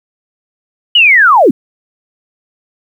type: linear sweep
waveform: sine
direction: down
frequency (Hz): 3000 to 206.7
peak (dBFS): -3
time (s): 0.95-1.51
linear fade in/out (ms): 5
effects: 7-bit

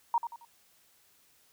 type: tone with echo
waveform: sine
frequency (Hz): 937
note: A#5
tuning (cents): +9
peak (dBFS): -23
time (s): 0.14-0.18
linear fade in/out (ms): 2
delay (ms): 90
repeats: 3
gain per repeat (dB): -9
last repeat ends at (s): 0.45
effects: white hiss -65 dBFS RMS until 1.52 s

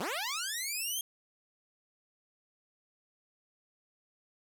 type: linear sweep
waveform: 10% pulse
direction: up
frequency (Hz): 153.2 to 3242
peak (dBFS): -25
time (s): 0-1.01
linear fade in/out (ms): 2
effects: none

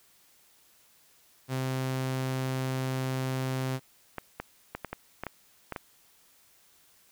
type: tone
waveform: sawtooth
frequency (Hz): 130.81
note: C3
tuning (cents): 0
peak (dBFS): -25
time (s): 1.48-3.8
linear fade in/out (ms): 50
type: clicks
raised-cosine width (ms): 0.5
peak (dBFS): -19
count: 9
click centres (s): 4.183 / 4.4 / 4.75 / 4.847 / 4.93 / 5.236 / 5.267 / 5.723 / 5.762
effects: white hiss -62 dBFS RMS until 7.11 s

